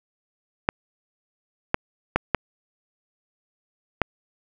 clicks, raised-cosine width 0.5 ms, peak -3 dBFS, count 5, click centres 0.689 / 1.744 / 2.16 / 2.347 / 4.017 s, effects none

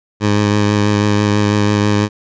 15% pulse tone with vibrato, 103.83 Hz, G#2, in tune, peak -5 dBFS, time 0.2-2.09 s, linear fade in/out 50 ms, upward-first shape triangle, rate 6.1 Hz, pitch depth 22 cents each way, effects resampled to 16000 Hz

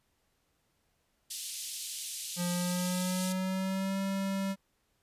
white band-pass noise, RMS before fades -40 dBFS, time 1.3-3.33 s, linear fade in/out 10 ms, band 3000 to 11000 Hz, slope 24 dB/octave
square tone with pitch glide, 176.2 to 194.38 Hz, F3 to G3, +16 to -14 cents, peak -31 dBFS, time 2.36-4.56 s, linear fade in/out 50 ms, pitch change +170 cents, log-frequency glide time 2.5-3.99 s
effects pink hiss -75 dBFS RMS until 5.02 s + resampled to 32000 Hz

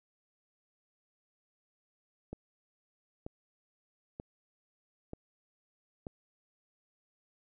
click train, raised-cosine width 2 ms, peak -27 dBFS, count 5, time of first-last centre 2.33-6.068 s, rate 1.07 Hz, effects none

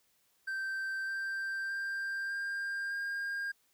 triangle tone with pitch steps, 1560 / 1572.7 / 1585.4 / 1598.3 / 1611.3 Hz, G6 / G6 / G6 / G6 / G6, -9 / +5 / +19 / +33 / +47 cents, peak -32 dBFS, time 0.47-3.52 s, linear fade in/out 10 ms, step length 610 ms, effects white hiss -72 dBFS RMS until 3.73 s

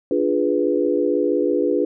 sine chord, D diminished seventh, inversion none, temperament equal, 293.7 / 349.2 / 415.3 / 493.9 Hz, D4 / F4 / Ab4 / Cb5, 0 / 0 / 0 / 0 cents, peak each -22 dBFS, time 0.11-1.85 s, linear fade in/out 2 ms, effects none

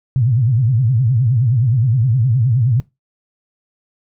sine tone with vibrato, 121.4 Hz, B2, 29 cents flat, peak -11 dBFS, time 0.16-2.8 s, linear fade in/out 0 ms, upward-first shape sine, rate 9.6 Hz, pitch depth 210 cents each way, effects noise-tail reverb RT60 0.2 s tail -20 dB re dry

